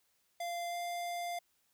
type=tone with pitch glide; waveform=square; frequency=692 to 697.2 Hz; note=F5 to F5; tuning=-16 to -3 cents; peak=-37 dBFS; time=0.4-1.39 s; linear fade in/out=5 ms; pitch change=+13 cents; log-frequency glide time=0.69-0.75 s; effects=white hiss -75 dBFS RMS until 1.73 s